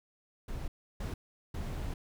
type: noise bursts at uneven times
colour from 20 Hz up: brown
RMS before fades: -37 dBFS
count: 3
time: 0.48-0.68 / 1-1.14 / 1.54-1.94 s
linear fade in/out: 5 ms
effects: none